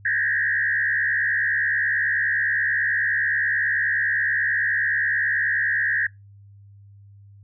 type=tone with frequency modulation; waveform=sine; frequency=1755 Hz; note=A6; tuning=5 cents flat; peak=-19 dBFS; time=0.05-6.07 s; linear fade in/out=5 ms; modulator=69.4 Hz; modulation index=2.2; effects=noise-tail reverb RT60 0.2 s tail -25 dB re dry + added 100 Hz sine -45 dBFS peak until 7.43 s